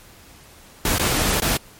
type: noise with dropouts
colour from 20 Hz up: pink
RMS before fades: -20 dBFS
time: 0.85-1.57 s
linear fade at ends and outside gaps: 2 ms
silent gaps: 0.983-0.995 / 1.401-1.42 s
effects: pink hiss -47 dBFS RMS until 1.79 s + MP3 64 kbps